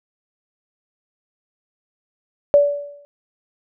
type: tone with exponential decay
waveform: sine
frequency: 576 Hz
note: D5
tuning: 34 cents flat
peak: -6 dBFS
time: 2.54-3.05 s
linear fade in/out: 0 ms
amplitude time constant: 110 ms
effects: none